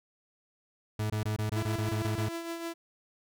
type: tone bursts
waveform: 40% pulse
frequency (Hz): 107.1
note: A2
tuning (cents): -46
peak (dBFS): -28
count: 10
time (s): 0.99-2.288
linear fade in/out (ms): 5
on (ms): 110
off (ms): 22
type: tone with tremolo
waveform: sawtooth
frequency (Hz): 334.9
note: E4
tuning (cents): +27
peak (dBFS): -29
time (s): 1.55-2.74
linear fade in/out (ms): 20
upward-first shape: triangle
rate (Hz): 6.5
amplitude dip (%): 55
effects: none